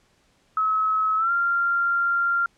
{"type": "tone with pitch glide", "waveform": "sine", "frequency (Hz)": [1287, 1387.4], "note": ["E6", "F6"], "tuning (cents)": [-42, -12], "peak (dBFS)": -19, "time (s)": [0.57, 2.46], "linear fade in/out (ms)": 2, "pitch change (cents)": 130, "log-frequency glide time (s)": [1.17, 1.31], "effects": ["pink hiss -63 dBFS RMS until 2.57 s", "low-pass 8000 Hz 12 dB/octave"]}